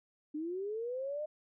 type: linear sweep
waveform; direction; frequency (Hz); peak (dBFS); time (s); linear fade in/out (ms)
sine; up; 293.1 to 616; -35; 0.34-1.26; 10
effects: none